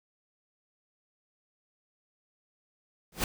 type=noise with exponential growth; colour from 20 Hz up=pink; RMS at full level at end=-23 dBFS; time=3.12-3.24 s; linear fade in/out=2 ms; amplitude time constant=25 ms; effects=none